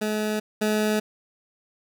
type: tone pair in turn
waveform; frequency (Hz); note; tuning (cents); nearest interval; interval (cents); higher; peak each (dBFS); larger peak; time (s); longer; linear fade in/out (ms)
20% pulse; 213.5 / 213.5; G#3 / G#3; +48 / +48; unison; 0; neither; -19 / -16; second; 0.01-0.4 / 0.61-1; neither; 10
effects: none